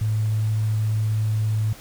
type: tone with quantisation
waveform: sine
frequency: 108.3 Hz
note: A2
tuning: 27 cents flat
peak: -19 dBFS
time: 0.01-1.73 s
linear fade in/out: 5 ms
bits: 8
effects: added 50 Hz sine -50 dBFS peak until 1.8 s + pink hiss -44 dBFS RMS until 1.8 s